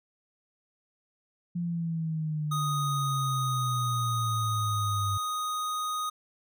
sine exponential sweep, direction down, 174.61 to 98 Hz, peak -28 dBFS, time 1.55-5.18 s, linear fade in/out 10 ms
square tone, 1244.5 Hz, D#6, in tune, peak -30 dBFS, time 2.51-6.1 s, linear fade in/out 10 ms
effects none

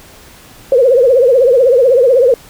sine tone with vibrato, 506 Hz, B4, 42 cents sharp, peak -5 dBFS, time 0.72-2.34 s, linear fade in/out 2 ms, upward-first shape triangle, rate 16 Hz, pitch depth 180 cents each way, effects pink hiss -39 dBFS RMS until 2.49 s

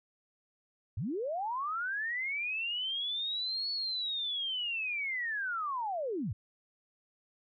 sine linear two-way sweep, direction up then down, 77.1 to 4435 to 77.1 Hz, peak -32 dBFS, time 0.97-6.33 s, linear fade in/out 5 ms, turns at 3.71 s, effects none

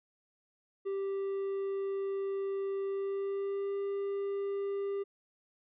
triangle tone with pitch glide, 392 to 397.9 Hz, G4 to G4, 0 to +26 cents, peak -30 dBFS, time 0.85-5.04 s, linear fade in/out 20 ms, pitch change +26 cents, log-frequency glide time 2.85-3.77 s, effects resampled to 8000 Hz

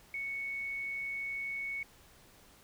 sine tone, 2217 Hz, C#7, in tune, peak -35 dBFS, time 0.14-1.83 s, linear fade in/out 2 ms, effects pink hiss -60 dBFS RMS until 2.63 s

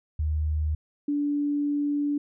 sine tone pair in turn, 76.8 / 290 Hz, D#2 / D4, -22 / -22 cents, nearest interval octave + major seventh, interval 2300 cents, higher second, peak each -23 dBFS, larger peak neither, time 0.19-0.75 / 1.08-2.18 s, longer second, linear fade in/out 5 ms, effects none

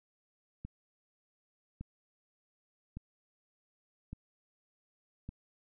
click train, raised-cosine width 5 ms, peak -29 dBFS, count 5, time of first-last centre 0.65-5.29 s, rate 0.862 Hz, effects none

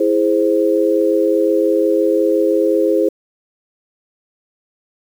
sine chord, E augmented, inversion none, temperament equal, 329.6 / 415.3 / 523.3 Hz, E4 / G#4 / B#4, 0 / 0 / 0 cents, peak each -16 dBFS, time 0-3.09 s, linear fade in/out 5 ms, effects 7-bit

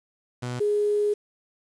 sawtooth / sine tone pair in turn, 123.47 / 415.3 Hz, B2 / G#4, 0 / 0 cents, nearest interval octave + major sixth, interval 2100 cents, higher second, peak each -25 / -20 dBFS, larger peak second, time 0.42-0.6 / 0.6-1.14 s, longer second, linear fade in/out 10 ms, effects resampled to 22050 Hz + 8-bit

